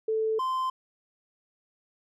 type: tone pair in turn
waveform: sine / triangle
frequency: 440 / 1037.5 Hz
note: A4 / C6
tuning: 0 / -15 cents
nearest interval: octave + minor third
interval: 1485 cents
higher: second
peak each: -24 dBFS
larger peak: neither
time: 0.08-0.39 / 0.39-0.7 s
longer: neither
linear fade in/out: 5 ms
effects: none